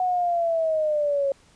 sine linear sweep, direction down, 740 to 546 Hz, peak -20 dBFS, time 0-1.32 s, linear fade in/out 2 ms, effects pink hiss -57 dBFS RMS until 1.55 s + resampled to 22050 Hz

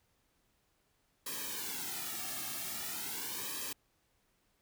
white noise with flanger, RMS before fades -40 dBFS, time 1.26-3.73 s, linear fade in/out 5 ms, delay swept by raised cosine 1.4 to 2.05 ms, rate 0.42 Hz, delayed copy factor -0.95, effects pink hiss -75 dBFS RMS until 4.61 s

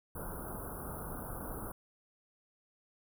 pink band-stop noise, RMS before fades -42 dBFS, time 0.15-1.72 s, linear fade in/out 5 ms, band 1500 to 9700 Hz, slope 96 dB/octave, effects none

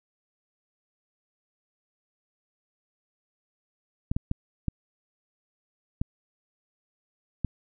clicks, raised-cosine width 5 ms, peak -14 dBFS, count 6, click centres 4.115 / 4.165 / 4.314 / 4.683 / 6.015 / 7.447 s, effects none

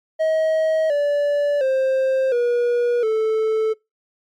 triangle tone with pitch steps, 635 / 578.9 / 527.8 / 481.2 / 438.8 Hz, D#5 / D5 / C5 / B4 / A4, +35 / -25 / +15 / -45 / -5 cents, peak -14 dBFS, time 0.19-3.74 s, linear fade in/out 20 ms, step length 710 ms, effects noise-tail reverb RT60 0.2 s tail -23 dB re dry + MP3 96 kbps

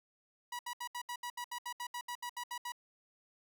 sawtooth tone bursts, 970 Hz, B5, 31 cents flat, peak -35 dBFS, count 16, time 0.52-2.721 s, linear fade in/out 5 ms, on 71 ms, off 71 ms, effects none

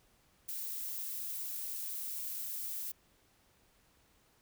violet noise, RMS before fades -40 dBFS, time 0.48-2.92 s, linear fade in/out 10 ms, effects pink hiss -69 dBFS RMS until 4.41 s

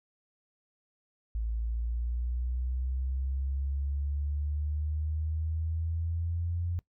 sine linear sweep, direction up, 55 to 87.31 Hz, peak -29 dBFS, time 1.35-6.79 s, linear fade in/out 0 ms, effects noise-tail reverb RT60 0.1 s tail -20 dB re dry

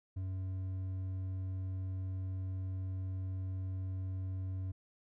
triangle tone with hard clipping, 94 Hz, F#2, 28 cents sharp, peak -37 dBFS, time 0.16-4.72 s, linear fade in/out 10 ms, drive 7 dB, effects none

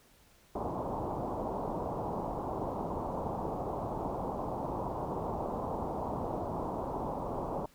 white low-pass noise, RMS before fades -36 dBFS, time 0.55-7.66 s, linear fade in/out 5 ms, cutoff 1000 Hz, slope 48 dB/octave, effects pink hiss -63 dBFS RMS until 7.74 s

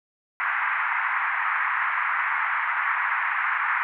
white band-pass noise, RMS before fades -25 dBFS, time 0.4-3.83 s, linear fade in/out 0 ms, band 910 to 2100 Hz, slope 48 dB/octave, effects none

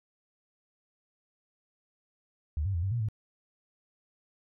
sine tone with pitch steps, 75.4 / 97.9 / 84.4 / 96.9 / 118.9 / 108.3 Hz, D2 / G2 / E2 / G2 / A#2 / A2, +46 / -2 / +41 / -20 / +35 / -27 cents, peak -27 dBFS, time 2.57-3.086 s, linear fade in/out 0 ms, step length 86 ms, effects none

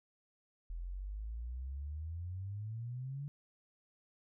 sine exponential sweep, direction up, 41 to 145.7 Hz, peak -39 dBFS, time 0.7-3.28 s, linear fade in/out 0 ms, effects none

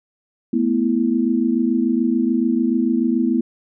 sine chord, A suspended second, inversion none, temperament equal, 220 / 246.9 / 329.6 Hz, A3 / B3 / E4, 0 / 0 / 0 cents, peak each -21 / -18 / -21 dBFS, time 0.53-3.41 s, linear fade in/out 5 ms, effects none

